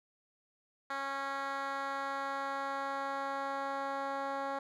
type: tone with band-pass filter sweep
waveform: 10% pulse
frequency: 274.9 Hz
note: C#4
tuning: 14 cents flat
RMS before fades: -37 dBFS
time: 0.9-4.59 s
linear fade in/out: 5 ms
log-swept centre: 1400 to 760 Hz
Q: 0.98
effects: none